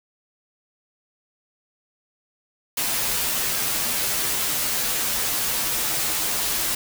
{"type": "noise with comb filter", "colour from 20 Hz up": "white", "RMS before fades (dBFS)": -24, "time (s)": [2.77, 6.75], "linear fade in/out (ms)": 5, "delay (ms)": 11, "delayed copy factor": -0.9, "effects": []}